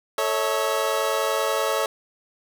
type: chord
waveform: 25% pulse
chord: A major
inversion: none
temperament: equal with one note detuned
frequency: 440 / 554.4 / 644.9 Hz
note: A4 / C#5 / E5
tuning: 0 / 0 / -38 cents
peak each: -23 / -21 / -23 dBFS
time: 0.18-1.86 s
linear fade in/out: 2 ms
effects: none